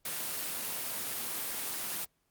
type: high-pass noise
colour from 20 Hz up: white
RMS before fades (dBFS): -36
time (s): 0.05-2.05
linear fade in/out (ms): 5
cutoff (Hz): 120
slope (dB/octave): 12
effects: pink hiss -75 dBFS RMS until 2.3 s + Opus 24 kbps